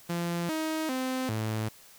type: tone with pitch steps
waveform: sawtooth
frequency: 171.6 / 315.7 / 258.6 / 109.5 Hz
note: F3 / D#4 / C4 / A2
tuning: -30 / +25 / -20 / -8 cents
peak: -25 dBFS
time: 0.09-1.69 s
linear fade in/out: 10 ms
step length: 400 ms
effects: white hiss -54 dBFS RMS until 1.98 s